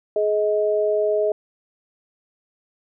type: tone pair together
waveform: sine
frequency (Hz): 421.6 / 631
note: G#4 / D#5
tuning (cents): +26 / +24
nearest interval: perfect fifth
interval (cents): 698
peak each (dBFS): -20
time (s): 0.16-1.32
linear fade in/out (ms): 2
effects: none